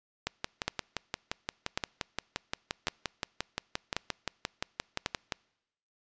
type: two click trains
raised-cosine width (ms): 0.2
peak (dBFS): -11 / -13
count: 5 / 30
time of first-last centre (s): 0.68-5.061 / 0.27-5.322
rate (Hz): 0.913 / 5.74
effects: noise-tail reverb RT60 0.9 s tail -26 dB re dry + resampled to 16000 Hz